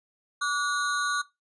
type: ring-modulated tone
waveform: square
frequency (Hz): 1304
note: E6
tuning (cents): -19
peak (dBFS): -23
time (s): 0.41-1.22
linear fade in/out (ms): 10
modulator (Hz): 150
effects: noise-tail reverb RT60 0.2 s tail -18 dB re dry + resampled to 22050 Hz